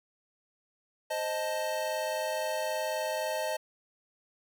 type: chord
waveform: square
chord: A diminished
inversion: first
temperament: equal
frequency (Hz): 523.3 / 622.3 / 880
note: C5 / Eb5 / A5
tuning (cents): 0 / 0 / 0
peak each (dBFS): -38 / -33 / -37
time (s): 1.1-3.57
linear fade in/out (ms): 10
effects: none